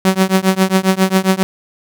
sawtooth tone with tremolo, 189.4 Hz, F#3, 41 cents sharp, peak -3 dBFS, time 0.05-1.43 s, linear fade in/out 0 ms, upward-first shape triangle, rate 7.4 Hz, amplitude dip 100%, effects none

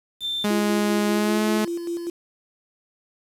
sine tone, 3566 Hz, A7, 22 cents sharp, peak -24 dBFS, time 0.2-0.47 s, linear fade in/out 50 ms
sawtooth tone with pitch glide, 207.7 to 214 Hz, G#3 to A3, 0 to -48 cents, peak -16 dBFS, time 0.44-1.65 s, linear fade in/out 5 ms, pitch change +52 cents, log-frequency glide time 1.09-1.44 s
sine tone with tremolo, 341.9 Hz, F4, 37 cents flat, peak -24 dBFS, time 0.5-2.1 s, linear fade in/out 5 ms, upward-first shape square, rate 5.1 Hz, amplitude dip 40%
effects resampled to 32000 Hz + 7-bit

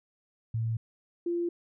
sine tone pair in turn, 113.2 / 344.7 Hz, A2 / F4, +50 / -23 cents, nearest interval octave + perfect fifth, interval 1927 cents, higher second, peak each -27 dBFS, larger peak neither, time 0.54-0.77 / 1.26-1.49 s, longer neither, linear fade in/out 5 ms, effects none

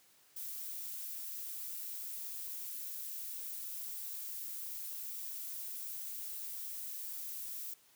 violet noise, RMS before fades -43 dBFS, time 0.36-7.74 s, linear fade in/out 5 ms, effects white hiss -66 dBFS RMS until 7.95 s + high-pass 80 Hz 12 dB/octave

